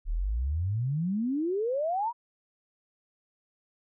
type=exponential sweep; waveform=sine; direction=up; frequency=35.23 to 985 Hz; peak=-26 dBFS; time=0.05-2.13 s; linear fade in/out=50 ms; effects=none